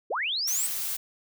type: linear sweep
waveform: sine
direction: up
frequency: 311.1 to 8372 Hz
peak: -26 dBFS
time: 0.1-0.67 s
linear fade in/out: 10 ms
type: noise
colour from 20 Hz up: blue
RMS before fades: -31 dBFS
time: 0.47-0.97 s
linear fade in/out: 10 ms
effects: none